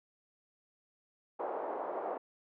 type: band-pass noise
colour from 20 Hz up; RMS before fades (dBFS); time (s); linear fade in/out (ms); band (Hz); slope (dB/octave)
white; -38; 1.39-2.18; 10; 380 to 870; 24
effects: none